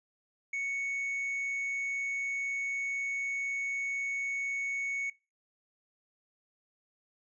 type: tone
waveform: triangle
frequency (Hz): 2219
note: C#7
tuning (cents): +1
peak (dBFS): -30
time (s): 0.53-5.1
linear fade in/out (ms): 5
effects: noise-tail reverb RT60 0.3 s tail -23 dB re dry + resampled to 22050 Hz